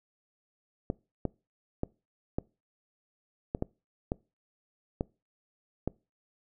clicks, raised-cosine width 2 ms, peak -16 dBFS, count 9, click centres 0.901 / 1.253 / 1.834 / 2.385 / 3.549 / 3.624 / 4.119 / 5.009 / 5.876 s, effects noise-tail reverb RT60 0.3 s tail -24 dB re dry

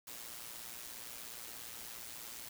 white noise with amplitude modulation, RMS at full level -45 dBFS, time 0.07-2.49 s, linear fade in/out 5 ms, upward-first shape sine, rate 117 Hz, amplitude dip 60%, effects none

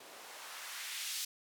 blue noise with band-pass filter sweep, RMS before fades -44 dBFS, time 0-1.25 s, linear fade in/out 5 ms, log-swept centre 380 to 4000 Hz, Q 0.97, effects none

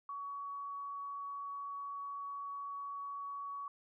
sine tone, 1126 Hz, C#6, 27 cents sharp, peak -40 dBFS, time 0.09-3.68 s, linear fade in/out 2 ms, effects none

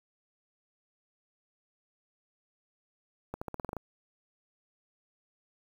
accelerating click train, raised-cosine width 1 ms, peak -22 dBFS, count 9, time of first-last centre 3.34-3.767 s, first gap 75 ms, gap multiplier 0.9, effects 8-bit

